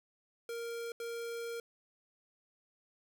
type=tone bursts at uneven times; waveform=square; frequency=466.2 Hz; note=A#4; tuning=in tune; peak=-39 dBFS; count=2; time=0.49-0.92 / 1-1.6 s; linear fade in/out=2 ms; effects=none